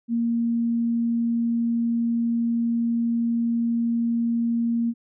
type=tone; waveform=sine; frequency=233.1 Hz; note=A#3; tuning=in tune; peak=-20 dBFS; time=0.08-4.94 s; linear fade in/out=50 ms; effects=none